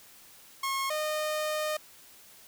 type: tone pair in turn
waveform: sawtooth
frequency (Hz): 1084 / 613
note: C#6 / D#5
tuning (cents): -39 / -26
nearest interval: minor seventh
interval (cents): 987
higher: first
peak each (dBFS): -25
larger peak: neither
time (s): 0.63-0.9 / 0.9-1.77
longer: second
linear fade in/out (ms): 5
effects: white hiss -54 dBFS RMS until 2.47 s